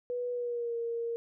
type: tone with pitch glide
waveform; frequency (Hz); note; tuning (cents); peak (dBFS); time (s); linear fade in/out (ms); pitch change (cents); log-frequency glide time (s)
sine; 489.7 to 465.7; B4 to A#4; -15 to -2; -31; 0.1-1.16; 0; -87; 0.32-0.76
effects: none